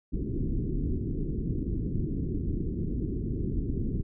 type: low-pass noise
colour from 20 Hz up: pink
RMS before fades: -30 dBFS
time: 0.12-4.03 s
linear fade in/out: 20 ms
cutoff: 380 Hz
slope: 48 dB/octave
effects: none